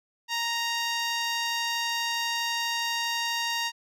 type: tone with low-pass filter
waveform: 10% pulse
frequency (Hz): 932.3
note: A#5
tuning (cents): 0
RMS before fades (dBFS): -29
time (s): 0.28-3.72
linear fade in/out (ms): 50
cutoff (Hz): 11000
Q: 0.64
effects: none